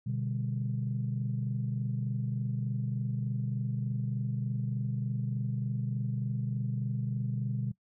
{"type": "chord", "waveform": "sine", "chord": "G major", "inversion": "first", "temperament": "equal with one note detuned", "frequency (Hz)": [123.47, 146.83, 198.62], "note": ["B2", "D3", "G3"], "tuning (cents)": [0, 0, 23], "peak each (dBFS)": [-31, -36, -37], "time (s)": [0.06, 7.72], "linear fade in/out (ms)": 10, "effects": ["noise-tail reverb RT60 0.1 s tail -21 dB re dry", "tanh soft clip ceiling -21 dBFS"]}